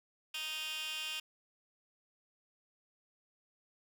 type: tone with high-pass filter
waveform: 15% pulse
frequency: 311.1 Hz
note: D#4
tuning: in tune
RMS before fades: -40 dBFS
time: 0.34-1.2 s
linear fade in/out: 5 ms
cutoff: 2600 Hz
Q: 3.2
effects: none